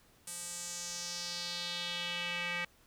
square tone with band-pass filter sweep, 174.61 Hz, F3, in tune, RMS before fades -39 dBFS, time 0.27-2.65 s, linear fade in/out 5 ms, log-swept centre 9100 to 2200 Hz, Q 2.8, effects pink hiss -65 dBFS RMS until 2.86 s

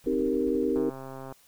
brown noise with tremolo, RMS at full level -45 dBFS, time 0.04-0.79 s, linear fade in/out 0 ms, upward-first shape sine, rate 14 Hz, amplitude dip 45%
sine chord, C minor seventh, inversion none, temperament equal, 261.6 / 311.1 / 392 / 466.2 Hz, C4 / Eb4 / G4 / Bb4, 0 / 0 / 0 / 0 cents, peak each -29 dBFS, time 0.06-0.9 s, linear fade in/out 10 ms
click train, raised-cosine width 1 ms, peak -27 dBFS, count 76, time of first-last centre 0.76-1.324 s, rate 133 Hz
effects white hiss -60 dBFS RMS until 1.47 s

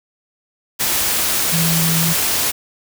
sine tone in noise, 164.81 Hz, E3, in tune, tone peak -17 dBFS, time 1.52-2.14 s, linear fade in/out 20 ms, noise white, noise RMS -18 dBFS, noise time 0.79-2.52 s, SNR -2 dB, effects none

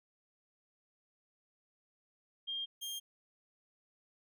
sine / sawtooth tone pair in turn, 3209 / 3209 Hz, G7 / G7, +40 / +40 cents, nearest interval unison, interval 0 cents, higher neither, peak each -36 / -36 dBFS, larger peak neither, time 2.47-2.66 / 2.81-3 s, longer neither, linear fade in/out 20 ms, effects none

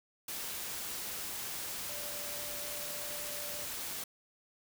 sine tone in noise, 587.3 Hz, D5, in tune, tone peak -48 dBFS, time 1.89-3.65 s, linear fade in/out 5 ms, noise white, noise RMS -40 dBFS, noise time 0.28-4.04 s, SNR -11 dB, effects none

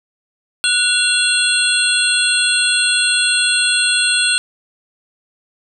sine tone cluster, 1469 / 2743 / 3374 / 4173 / 8460 Hz, F#6 / F7 / G#7 / C8 / C9, -13 / -32 / +27 / -5 / +18 cents, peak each -19 dBFS, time 0.64-4.38 s, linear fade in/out 0 ms, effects none

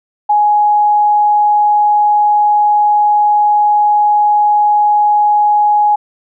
sine tone, 835 Hz, G#5, 9 cents sharp, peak -7 dBFS, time 0.29-5.96 s, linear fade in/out 10 ms, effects none

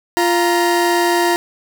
30% pulse tone pair together, 347.5 / 939 Hz, F4 / A#5, -9 / +12 cents, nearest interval octave + perfect fourth, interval 1721 cents, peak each -12 / -15 dBFS, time 0.17-1.36 s, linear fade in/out 0 ms, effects none

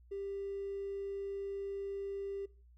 triangle tone with hard clipping, 395.9 Hz, G4, 17 cents sharp, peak -38 dBFS, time 0.11-2.46 s, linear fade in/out 10 ms, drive 3 dB, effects noise-tail reverb RT60 0.4 s tail -22 dB re dry + added 60 Hz sine -58 dBFS peak until 2.77 s

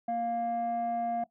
sine tone pair together, 233.9 / 701 Hz, A#3 / F5, +6 / +6 cents, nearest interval octave + perfect fifth, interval 1900 cents, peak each -35 / -28 dBFS, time 0.08-1.24 s, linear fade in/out 5 ms, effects noise-tail reverb RT60 0.1 s tail -17 dB re dry + tanh soft clip ceiling -25 dBFS

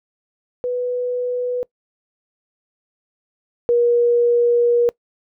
sine tone pair in turn, 493.9 / 477.4 Hz, B4 / A#4, 0 / +41 cents, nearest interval minor second, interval 59 cents, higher first, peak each -19 / -12 dBFS, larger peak second, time 0.64-1.63 / 3.69-4.89 s, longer second, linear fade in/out 0 ms, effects noise-tail reverb RT60 0.1 s tail -23 dB re dry

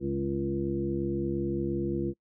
harmonic tone with a mistuned harmonic, 68.7 Hz, C#2, 15 cents flat, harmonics 1 / 2 / 3 / 4 / 5 / 7, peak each -39 / -35 / -34 / -39 / -30 / -40 dBFS, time 0-2.14 s, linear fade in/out 50 ms, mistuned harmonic 4, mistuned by +19 cents, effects noise-tail reverb RT60 0.1 s tail -25 dB re dry

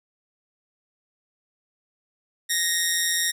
10% pulse tone with amplitude modulation, 1864.7 Hz, A#6, in tune, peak -10 dBFS, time 2.49-3.32 s, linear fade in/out 20 ms, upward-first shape sine, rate 174 Hz, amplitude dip 50%, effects none

